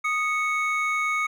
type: tone pair together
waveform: triangle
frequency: 1243 / 2213 Hz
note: D#6 / C#7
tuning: -2 / -3 cents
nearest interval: minor seventh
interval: 999 cents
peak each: -24 / -23 dBFS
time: 0.04-1.27 s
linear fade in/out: 10 ms
effects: none